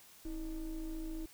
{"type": "ring-modulated tone", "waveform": "triangle", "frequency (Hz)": 146.83, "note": "D3", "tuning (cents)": 0, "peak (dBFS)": -33, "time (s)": [0.25, 1.26], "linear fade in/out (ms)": 5, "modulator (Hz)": 174, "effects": ["white hiss -59 dBFS RMS until 1.33 s"]}